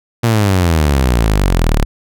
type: exponential sweep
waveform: sawtooth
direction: down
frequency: 120 to 34.65 Hz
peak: -6 dBFS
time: 0.23-1.85 s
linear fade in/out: 10 ms
effects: none